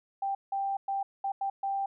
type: tone bursts at uneven times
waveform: sine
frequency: 787 Hz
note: G5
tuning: 7 cents sharp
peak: -28 dBFS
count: 6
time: 0.22-0.35 / 0.52-0.77 / 0.88-1.03 / 1.24-1.32 / 1.41-1.5 / 1.63-1.86 s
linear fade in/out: 5 ms
effects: none